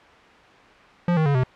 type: tone with pitch steps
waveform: square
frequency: 174.7 / 157.45 / 141.9 / 127.89 Hz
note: F3 / D#3 / C#3 / C3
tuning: +1 / +21 / +41 / -39 cents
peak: -18 dBFS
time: 1.08-1.436 s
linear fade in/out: 2 ms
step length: 89 ms
effects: white hiss -48 dBFS RMS until 1.55 s + low-pass 2000 Hz 12 dB/octave